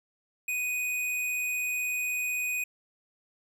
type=tone; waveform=square; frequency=2489 Hz; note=D#7; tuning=in tune; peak=-29 dBFS; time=0.48-2.64 s; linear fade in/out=5 ms; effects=none